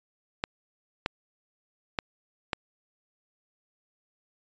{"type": "clicks", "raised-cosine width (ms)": 0.3, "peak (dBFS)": -11, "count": 4, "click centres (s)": [0.439, 1.061, 1.988, 2.532], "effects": ["resampled to 16000 Hz"]}